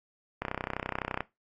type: click train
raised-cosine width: 0.5 ms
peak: -16 dBFS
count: 26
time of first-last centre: 0.42-1.206 s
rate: 31.8 Hz
effects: noise-tail reverb RT60 0.2 s tail -17 dB re dry + AAC 48 kbps